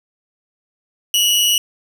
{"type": "tone with amplitude modulation", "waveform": "sawtooth", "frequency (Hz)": 2913, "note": "F#7", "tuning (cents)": -28, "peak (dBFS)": -7, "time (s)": [1.14, 1.58], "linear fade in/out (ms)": 2, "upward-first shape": "sine", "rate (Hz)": 199, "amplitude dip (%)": 55, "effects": []}